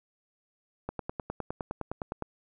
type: click train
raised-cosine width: 1 ms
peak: -19 dBFS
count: 14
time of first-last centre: 0.89-2.223 s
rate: 9.75 Hz
effects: none